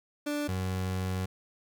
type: tone pair in turn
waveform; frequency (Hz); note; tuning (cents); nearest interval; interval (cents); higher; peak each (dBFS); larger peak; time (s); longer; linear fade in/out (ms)
30% pulse; 293.7 / 93.21; D4 / F#2; 0 / +13; octave + minor sixth; 1987; first; -27; neither; 0.26-0.48 / 0.48-1.26; second; 10
effects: none